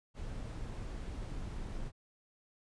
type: noise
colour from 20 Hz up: brown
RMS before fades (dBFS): -41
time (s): 0.14-1.92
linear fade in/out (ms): 50
effects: resampled to 22050 Hz